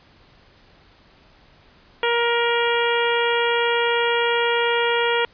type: harmonic tone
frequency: 471.4 Hz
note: A#4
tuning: 19 cents sharp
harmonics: 1 / 2 / 3 / 4 / 5 / 6 / 7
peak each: -21 / -24 / -26 / -27 / -28 / -29 / -29 dBFS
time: 2.03-5.25 s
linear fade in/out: 2 ms
effects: pink hiss -53 dBFS RMS until 5.33 s + resampled to 11025 Hz